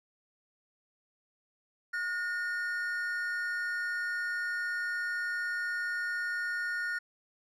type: tone pair together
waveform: triangle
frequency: 1443.4 / 1826 Hz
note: F#6 / A#6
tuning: -43 / -36 cents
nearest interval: major third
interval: 407 cents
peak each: -31 / -34 dBFS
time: 1.93-6.99 s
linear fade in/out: 10 ms
effects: none